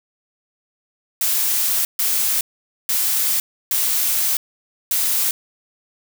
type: noise bursts at uneven times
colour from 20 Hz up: blue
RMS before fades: -19 dBFS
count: 5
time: 1.21-1.85 / 1.99-2.41 / 2.89-3.4 / 3.71-4.37 / 4.91-5.31 s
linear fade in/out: 2 ms
effects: none